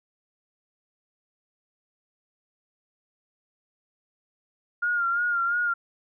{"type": "tone with vibrato", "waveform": "sine", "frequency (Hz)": 1408, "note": "F6", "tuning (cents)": 14, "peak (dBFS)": -22, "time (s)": [4.82, 5.74], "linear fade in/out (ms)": 10, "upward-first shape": "sine", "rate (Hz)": 2.9, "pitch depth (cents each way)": 47, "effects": []}